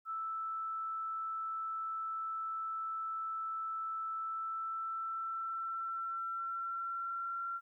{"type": "tone with pitch glide", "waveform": "sine", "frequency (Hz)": [1318.5, 1368.2], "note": ["E6", "F6"], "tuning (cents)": [0, -36], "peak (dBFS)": -36, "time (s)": [0.05, 7.61], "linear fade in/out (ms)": 50, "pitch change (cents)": 64, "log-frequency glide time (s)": [4.17, 7.48], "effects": ["13-bit"]}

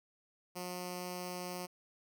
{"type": "tone with notch filter", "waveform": "5% pulse", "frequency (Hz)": 179.8, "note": "F#3", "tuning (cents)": -49, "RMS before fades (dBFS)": -42, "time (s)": [0.55, 1.67], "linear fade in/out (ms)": 20, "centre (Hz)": 1600, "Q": 0.8, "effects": []}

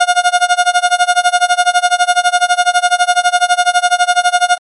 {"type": "tone with tremolo", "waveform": "30% pulse", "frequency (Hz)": 714, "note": "F5", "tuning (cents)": 38, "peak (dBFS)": -3, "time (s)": [0, 4.58], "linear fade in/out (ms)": 10, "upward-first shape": "sine", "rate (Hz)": 12, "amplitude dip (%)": 95, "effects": ["MP3 48 kbps"]}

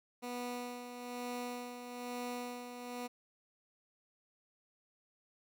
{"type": "tone with tremolo", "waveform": "15% pulse", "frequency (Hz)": 244.9, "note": "B3", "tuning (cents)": -14, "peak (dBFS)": -32, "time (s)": [0.22, 3.08], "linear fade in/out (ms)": 20, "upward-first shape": "sine", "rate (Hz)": 1.1, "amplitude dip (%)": 55, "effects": []}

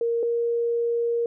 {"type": "tone pair in turn", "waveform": "sine", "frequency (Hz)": [466.2, 469.2], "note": ["A#4", "A#4"], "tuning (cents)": [0, 11], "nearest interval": "unison", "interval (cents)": 11, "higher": "second", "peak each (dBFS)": -21, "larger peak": "neither", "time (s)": [[0.01, 0.23], [0.23, 1.26]], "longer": "second", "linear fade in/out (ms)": 2, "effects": []}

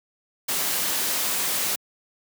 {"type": "noise", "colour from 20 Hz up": "white", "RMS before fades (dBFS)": -25, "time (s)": [0.48, 1.76], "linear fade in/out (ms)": 10, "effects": ["high-pass 150 Hz 12 dB/octave"]}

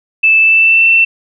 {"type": "tone with pitch glide", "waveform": "sine", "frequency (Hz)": [2633, 2685], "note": ["E7", "E7"], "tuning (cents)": [-3, 31], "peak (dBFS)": -5, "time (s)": [0.23, 1.05], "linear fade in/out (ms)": 10, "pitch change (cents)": 34, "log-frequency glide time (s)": [0.39, 0.89], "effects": []}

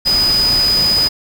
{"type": "tone in noise", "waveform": "sine", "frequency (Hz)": 4978, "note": "D#8", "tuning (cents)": 0, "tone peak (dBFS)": -11, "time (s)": [0.05, 1.09], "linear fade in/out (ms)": 20, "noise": "pink", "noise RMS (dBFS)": -23, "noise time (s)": [0.05, 1.09], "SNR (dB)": 9, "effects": []}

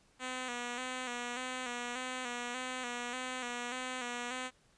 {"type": "tone with vibrato", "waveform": "5% pulse", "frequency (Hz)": 248.7, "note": "B3", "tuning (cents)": 12, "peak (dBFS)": -26, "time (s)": [0.19, 4.51], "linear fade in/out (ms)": 50, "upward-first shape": "square", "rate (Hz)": 1.7, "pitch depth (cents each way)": 46, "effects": ["pink hiss -68 dBFS RMS until 4.77 s", "resampled to 22050 Hz"]}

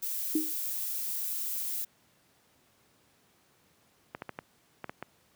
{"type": "noise", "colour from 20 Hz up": "violet", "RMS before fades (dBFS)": -34, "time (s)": [0.02, 1.85], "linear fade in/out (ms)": 10}
{"type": "tone with exponential decay", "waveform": "sine", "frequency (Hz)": 311.1, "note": "D#4", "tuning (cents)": 0, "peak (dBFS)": -21, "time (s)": [0.35, 0.54], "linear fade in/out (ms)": 5, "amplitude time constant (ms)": 41}
{"type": "clicks", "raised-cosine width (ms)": 0.5, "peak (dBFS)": -22, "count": 7, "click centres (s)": [4.149, 4.221, 4.293, 4.389, 4.843, 4.895, 5.026]}
{"effects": ["pink hiss -66 dBFS RMS until 5.35 s", "high-pass 100 Hz 12 dB/octave"]}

